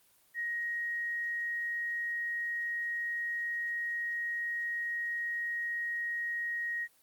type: tone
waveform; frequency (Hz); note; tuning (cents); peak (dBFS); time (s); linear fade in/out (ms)
sine; 1883; A#6; +17; -32; 0.34-6.88; 50
effects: white hiss -66 dBFS RMS until 7.02 s + Opus 24 kbps